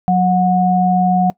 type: tone pair together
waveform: sine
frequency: 183 / 730.3 Hz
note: F#3 / F#5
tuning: -19 / -23 cents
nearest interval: 2 octaves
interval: 2396 cents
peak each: -13 dBFS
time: 0.08-1.3 s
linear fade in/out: 0 ms
effects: noise-tail reverb RT60 0.1 s tail -21 dB re dry